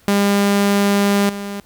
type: tone with level steps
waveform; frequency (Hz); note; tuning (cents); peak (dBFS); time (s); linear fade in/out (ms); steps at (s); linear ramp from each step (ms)
sawtooth; 201.3; G3; +46; -9 / -21; 0.08-1.6; 0; 1.29; 5
effects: pink hiss -52 dBFS RMS until 1.65 s